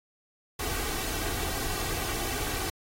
pink noise with comb filter, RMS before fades -32 dBFS, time 0.59-2.7 s, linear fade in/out 5 ms, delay 2.6 ms, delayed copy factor +0.55, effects AAC 48 kbps

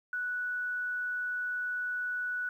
sine tone, 1477 Hz, F#6, 3 cents flat, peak -31 dBFS, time 0.13-2.49 s, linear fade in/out 2 ms, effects 11-bit

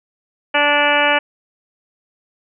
harmonic tone, 291.5 Hz, D4, 13 cents flat, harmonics 1 / 2 / 3 / 4 / 5 / 6 / 7 / 8 / 9 / 10, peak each -27 / -19 / -19 / -24 / -21 / -20 / -27 / -20 / -23 / -22 dBFS, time 0.54-1.19 s, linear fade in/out 10 ms, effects none

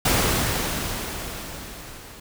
pink noise with level ramp, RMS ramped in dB -19 to -43 dBFS, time 0.05-2.2 s, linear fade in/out 5 ms, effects none

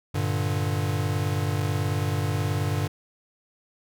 square chord, G minor, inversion none, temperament equal, 98 / 116.54 / 146.83 Hz, G2 / Bb2 / D3, 0 / 0 / 0 cents, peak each -27 / -32 / -29 dBFS, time 0.14-2.88 s, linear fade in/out 10 ms, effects none

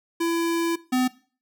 square tone pair in turn, 335.3 / 254.1 Hz, E4 / B3, +30 / +49 cents, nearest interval perfect fourth, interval 481 cents, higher first, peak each -22 / -20 dBFS, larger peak second, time 0.2-0.76 / 0.92-1.08 s, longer first, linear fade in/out 10 ms, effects noise-tail reverb RT60 0.4 s tail -19 dB re dry

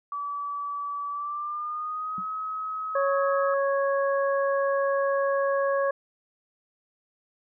sine tone with pitch glide, 1150 to 1276 Hz, D6 to D#6, -37 to +43 cents, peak -29 dBFS, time 0.12-3.54 s, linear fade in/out 2 ms, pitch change +180 cents, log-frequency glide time 1.1-2.23 s
sine tone with exponential decay, 187.9 Hz, F#3, 27 cents sharp, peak -33 dBFS, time 2.18-2.27 s, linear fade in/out 2 ms, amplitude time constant 18 ms
harmonic tone, 553 Hz, C#5, 4 cents flat, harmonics 1 / 2 / 3, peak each -23 / -29 / -33 dBFS, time 2.95-5.91 s, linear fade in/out 5 ms
effects none

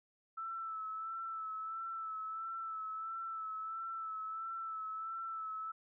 sine tone with vibrato, 1318.5 Hz, E6, in tune, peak -39 dBFS, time 0.37-5.72 s, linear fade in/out 10 ms, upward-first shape sine, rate 1.5 Hz, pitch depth 32 cents each way, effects none

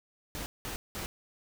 pink noise bursts, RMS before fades -38 dBFS, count 3, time 0.35-1.06 s, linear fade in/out 0 ms, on 110 ms, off 190 ms, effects none

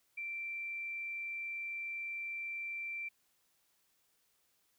sine tone, 2349 Hz, D7, in tune, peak -38 dBFS, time 0.17-3.09 s, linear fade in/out 10 ms, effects white hiss -75 dBFS RMS until 4.78 s

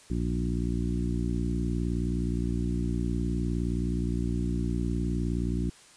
harmonic tone with a mistuned harmonic, 59.4 Hz, A#1, 33 cents sharp, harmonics 1 / 2 / 3 / 4 / 5 / 6, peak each -30 / -34 / -32 / -35 / -35 / -39 dBFS, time 0.1-5.7 s, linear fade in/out 5 ms, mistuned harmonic 1, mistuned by +49 cents, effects white hiss -54 dBFS RMS until 5.96 s + resampled to 22050 Hz

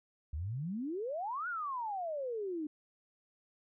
sine exponential two-way sweep, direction up then down, 69.3 to 1486 to 293.4 Hz, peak -35 dBFS, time 0.33-2.67 s, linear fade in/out 5 ms, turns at 1.48 s, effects none

